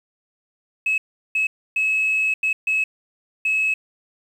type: tone bursts at uneven times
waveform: sine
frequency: 2580 Hz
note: E7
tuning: 38 cents flat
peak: -16 dBFS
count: 6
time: 0.86-0.98 / 1.35-1.47 / 1.76-2.34 / 2.43-2.53 / 2.67-2.84 / 3.45-3.74 s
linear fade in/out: 5 ms
effects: tanh soft clip ceiling -14 dBFS + 8-bit